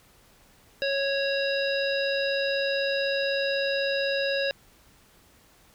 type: harmonic tone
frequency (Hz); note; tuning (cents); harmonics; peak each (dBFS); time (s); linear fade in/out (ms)
552; C#5; -7; 1 / 3 / 5 / 7 / 9; -26 / -31 / -33 / -34 / -36; 0.82-4.51; 0
effects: pink hiss -58 dBFS RMS until 5.74 s